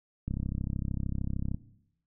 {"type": "click train", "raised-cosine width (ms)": 5, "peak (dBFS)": -20, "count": 43, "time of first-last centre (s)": [0.28, 1.545], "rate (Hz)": 33.2, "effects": ["noise-tail reverb RT60 0.8 s tail -17 dB re dry"]}